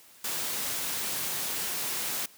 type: noise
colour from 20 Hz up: white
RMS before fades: -32 dBFS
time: 0.24-2.26 s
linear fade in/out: 5 ms
effects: white hiss -55 dBFS RMS until 2.37 s + high-pass 100 Hz 12 dB/octave